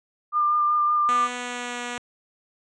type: tone with vibrato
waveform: sine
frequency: 1200 Hz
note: D6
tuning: 37 cents sharp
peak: -18 dBFS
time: 0.32-1.29 s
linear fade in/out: 50 ms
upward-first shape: sine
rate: 5.3 Hz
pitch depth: 13 cents each way
type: tone with pitch glide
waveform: 5% pulse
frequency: 246.9 to 242.9 Hz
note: B3 to B3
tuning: 0 to -29 cents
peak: -18 dBFS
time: 1.09-1.98 s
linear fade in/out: 0 ms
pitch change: -29 cents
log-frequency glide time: 1.24-1.8 s
effects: resampled to 22050 Hz